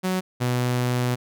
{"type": "tone pair in turn", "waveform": "sawtooth", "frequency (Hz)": [185.6, 123.87], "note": ["F#3", "B2"], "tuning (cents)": [6, 6], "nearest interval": "perfect fifth", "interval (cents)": 700, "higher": "first", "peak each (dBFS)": [-18, -17], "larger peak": "second", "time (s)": [[0.03, 0.21], [0.4, 1.16]], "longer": "second", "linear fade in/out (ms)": 20, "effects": []}